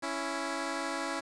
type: tone pair together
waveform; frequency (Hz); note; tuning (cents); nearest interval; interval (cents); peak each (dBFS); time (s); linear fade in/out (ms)
10% pulse; 277.9 / 331.1; C#4 / E4; +4 / +8; minor third; 304; -27; 0.02-1.21; 20
effects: resampled to 22050 Hz + 9-bit